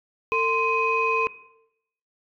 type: tone cluster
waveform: sine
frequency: 450.5 / 1040 / 2510 Hz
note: A4 / C6 / D#7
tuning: +41 / -11 / +15 cents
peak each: -24 dBFS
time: 0.32-1.27 s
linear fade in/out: 0 ms
effects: noise-tail reverb RT60 0.8 s tail -18 dB re dry + tanh soft clip ceiling -11 dBFS